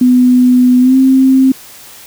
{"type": "tone with pitch glide", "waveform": "sine", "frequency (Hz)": [250, 263.9], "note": ["B3", "C4"], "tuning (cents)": [21, 15], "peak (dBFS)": -4, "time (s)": [0.01, 1.52], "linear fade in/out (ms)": 5, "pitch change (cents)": 94, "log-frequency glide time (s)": [0.8, 0.96], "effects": ["white hiss -35 dBFS RMS until 2.06 s"]}